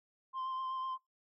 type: tone with vibrato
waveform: sine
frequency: 1045 Hz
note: C6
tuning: 2 cents flat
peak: -33 dBFS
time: 0.33-0.98 s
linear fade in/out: 50 ms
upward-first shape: triangle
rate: 8 Hz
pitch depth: 21 cents each way
effects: noise-tail reverb RT60 0.2 s tail -21 dB re dry + tanh soft clip ceiling -35 dBFS